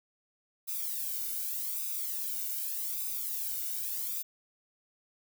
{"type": "noise with flanger", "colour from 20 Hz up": "violet", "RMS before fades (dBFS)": -35, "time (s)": [0.67, 4.23], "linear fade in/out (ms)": 20, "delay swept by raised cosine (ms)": [0.8, 1.38], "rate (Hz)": 0.84, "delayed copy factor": 1, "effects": []}